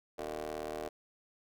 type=ring-modulated tone; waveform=20% pulse; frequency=77.78 Hz; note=D#2; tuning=in tune; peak=-30 dBFS; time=0.18-0.89 s; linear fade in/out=10 ms; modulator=525 Hz; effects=none

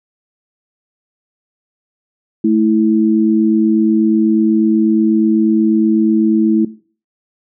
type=tone pair together; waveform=sine; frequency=218.3 / 326.5 Hz; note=A3 / E4; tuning=-13 / -17 cents; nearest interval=perfect fifth; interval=696 cents; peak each=-12 dBFS; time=2.44-6.65 s; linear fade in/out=5 ms; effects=noise-tail reverb RT60 0.4 s tail -17 dB re dry

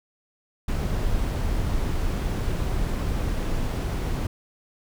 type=noise; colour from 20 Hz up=brown; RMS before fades=-25 dBFS; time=0.68-4.27 s; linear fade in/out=5 ms; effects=none

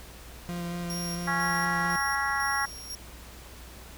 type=tone with vibrato; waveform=40% pulse; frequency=173.4 Hz; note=F3; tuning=12 cents flat; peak=-31 dBFS; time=0.49-1.96 s; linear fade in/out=0 ms; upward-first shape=square; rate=4.4 Hz; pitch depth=9 cents each way
type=tone with tremolo; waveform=sawtooth; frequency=5588 Hz; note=F8; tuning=in tune; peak=-32 dBFS; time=0.9-2.95 s; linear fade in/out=0 ms; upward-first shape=square; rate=2 Hz; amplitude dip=55%
type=harmonic tone; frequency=276.8 Hz; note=C#4; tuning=2 cents flat; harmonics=3 / 4 / 5 / 6 / 7; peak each=-32 / -32 / -32 / -32 / -32 dBFS; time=1.27-2.66 s; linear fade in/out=10 ms
effects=added 60 Hz sine -47 dBFS peak until 3.97 s + pink hiss -48 dBFS RMS until 3.97 s

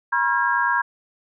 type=tone cluster; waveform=sine; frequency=963 / 1072 / 1380 / 1628 Hz; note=B5 / C6 / F6 / G#6; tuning=-44 / +42 / -21 / -35 cents; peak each=-22 / -25 / -28 / -21 dBFS; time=0.12-0.82 s; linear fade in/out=10 ms; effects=none

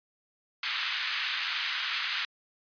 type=band-pass noise; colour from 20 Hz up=white; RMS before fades=-32 dBFS; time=0.63-2.25 s; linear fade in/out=2 ms; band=1300 to 3900 Hz; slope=24 dB/octave; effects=resampled to 11025 Hz

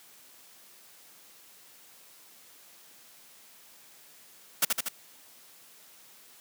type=noise with echo; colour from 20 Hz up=white; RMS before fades=-23 dBFS; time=4.62-4.65 s; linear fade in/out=5 ms; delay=79 ms; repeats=3; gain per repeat=-3 dB; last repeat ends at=4.887 s; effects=white hiss -55 dBFS RMS until 6.4 s + high-pass 150 Hz 12 dB/octave

